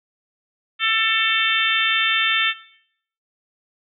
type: harmonic tone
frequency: 445.1 Hz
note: A4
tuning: 20 cents sharp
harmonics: 3 / 4 / 5 / 6 / 7 / 8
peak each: -24 / -24 / -24 / -24 / -24 / -24 dBFS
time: 0.79-2.54 s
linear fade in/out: 50 ms
effects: noise-tail reverb RT60 0.7 s tail -19 dB re dry